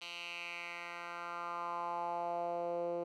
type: tone with band-pass filter sweep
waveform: 10% pulse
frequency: 172.5 Hz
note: F3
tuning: 21 cents flat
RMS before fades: -40 dBFS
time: 0.01-3.04 s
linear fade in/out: 10 ms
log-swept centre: 3300 to 450 Hz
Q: 3.3
effects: none